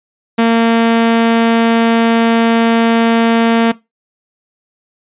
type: tone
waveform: sawtooth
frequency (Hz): 229.4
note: A#3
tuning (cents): -28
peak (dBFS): -4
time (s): 0.38-3.72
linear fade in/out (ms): 10
effects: noise-tail reverb RT60 0.2 s tail -19 dB re dry + resampled to 8000 Hz